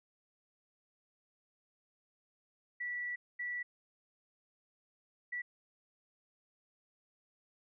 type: tone bursts at uneven times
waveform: sine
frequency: 1953 Hz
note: B6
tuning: 20 cents flat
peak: -36 dBFS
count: 3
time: 2.8-3.16 / 3.39-3.63 / 5.32-5.42 s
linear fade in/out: 10 ms
effects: none